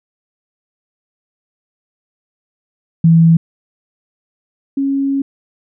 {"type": "tone pair in turn", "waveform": "sine", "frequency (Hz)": [164.81, 275], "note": ["E3", "C#4"], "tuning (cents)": [0, -14], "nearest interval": "major sixth", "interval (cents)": 886, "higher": "second", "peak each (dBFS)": [-5, -13], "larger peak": "first", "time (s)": [[3.04, 3.37], [4.77, 5.22]], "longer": "second", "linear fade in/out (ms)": 5, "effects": []}